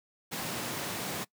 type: high-pass noise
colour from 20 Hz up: pink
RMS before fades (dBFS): -36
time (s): 0.31-1.25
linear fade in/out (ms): 20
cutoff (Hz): 120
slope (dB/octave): 24
effects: noise-tail reverb RT60 0.1 s tail -22 dB re dry